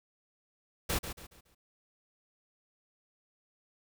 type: noise with echo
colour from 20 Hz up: pink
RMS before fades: -31 dBFS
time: 0.89-0.99 s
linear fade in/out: 10 ms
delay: 140 ms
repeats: 4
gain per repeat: -9 dB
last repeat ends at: 1.55 s
effects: none